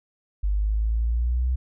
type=exponential sweep; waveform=sine; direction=up; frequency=49.35 to 64 Hz; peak=-20 dBFS; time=0.43-1.56 s; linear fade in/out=10 ms; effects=none